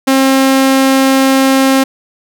sawtooth tone, 267.4 Hz, C4, 38 cents sharp, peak -3 dBFS, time 0.07-1.84 s, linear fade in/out 10 ms, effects none

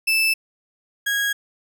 35% pulse tone pair in turn, 2637 / 1645.9 Hz, E7 / G#6, 0 / -16 cents, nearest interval minor sixth, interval 816 cents, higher first, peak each -15 / -18 dBFS, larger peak first, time 0.07-0.34 / 1.06-1.33 s, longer neither, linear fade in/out 10 ms, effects none

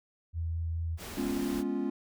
sine tone with vibrato, 82.7 Hz, E2, 6 cents sharp, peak -30 dBFS, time 0.33-0.99 s, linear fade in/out 50 ms, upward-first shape sine, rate 4.7 Hz, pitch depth 10 cents each way
pink noise, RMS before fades -42 dBFS, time 0.97-1.64 s, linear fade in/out 50 ms
triangle chord, C# dominant seventh, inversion second, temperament equal, 207.7 / 246.9 / 277.2 / 349.2 Hz, G#3 / B3 / C#4 / E#4, 0 / 0 / 0 / 0 cents, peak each -34 / -34 / -31 / -34 dBFS, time 1.17-1.9 s, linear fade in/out 5 ms
effects none

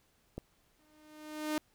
click, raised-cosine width 2 ms, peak -26 dBFS, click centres 0.38 s
sawtooth tone with exponential growth, 305.6 Hz, D#4, 31 cents flat, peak -26 dBFS, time 0.79-1.58 s, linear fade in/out 0 ms, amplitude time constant 170 ms
effects pink hiss -71 dBFS RMS until 1.74 s

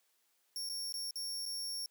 sawtooth tone with dropouts, 5500 Hz, F8, 27 cents flat, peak -35 dBFS, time 0.56-1.86 s, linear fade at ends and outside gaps 1 ms, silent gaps 0.69-0.697 / 0.924-0.94 / 1.109-1.157 / 1.455-1.461 s, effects white hiss -75 dBFS RMS until 1.9 s + high-pass 300 Hz 12 dB/octave

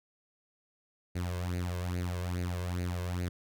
sawtooth tone with flanger, 89 Hz, F2, 33 cents sharp, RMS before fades -34 dBFS, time 1.15-3.29 s, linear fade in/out 10 ms, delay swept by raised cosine 0.45 to 1.95 ms, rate 2.4 Hz, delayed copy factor +0.7, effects none

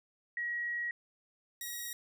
sine / 5% pulse tone pair in turn, 1906 / 1898.2 Hz, A#6 / A#6, +38 / +31 cents, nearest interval unison, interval 7 cents, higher first, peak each -33 / -28 dBFS, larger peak second, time 0.37-0.91 / 1.61-1.93 s, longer first, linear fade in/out 2 ms, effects none

